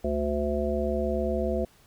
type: harmonic tone with a mistuned harmonic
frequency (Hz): 73.42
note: D2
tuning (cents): 0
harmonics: 1 / 3 / 5 / 7 / 9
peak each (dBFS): -31 / -31 / -31 / -31 / -31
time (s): 0.04-1.65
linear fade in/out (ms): 5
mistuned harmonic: 1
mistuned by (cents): -86
effects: pink hiss -59 dBFS RMS until 1.86 s